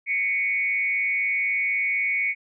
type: tone with frequency modulation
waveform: sine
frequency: 2224 Hz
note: C#7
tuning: 5 cents sharp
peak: -21 dBFS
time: 0.06-2.35 s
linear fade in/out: 50 ms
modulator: 185 Hz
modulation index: 0.6
effects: none